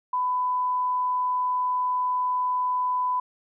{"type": "tone", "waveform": "sine", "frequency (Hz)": 1000, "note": "B5", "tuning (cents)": 21, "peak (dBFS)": -22, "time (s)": [0.13, 3.2], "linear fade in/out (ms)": 5, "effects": []}